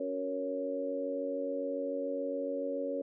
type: harmonic tone with a mistuned harmonic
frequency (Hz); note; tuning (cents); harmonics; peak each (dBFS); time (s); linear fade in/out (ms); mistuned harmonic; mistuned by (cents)
92.7; F#2; +4; 3 / 4 / 5 / 6; -38 / -45 / -38 / -35; 0-3.02; 5; 5; +21
effects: none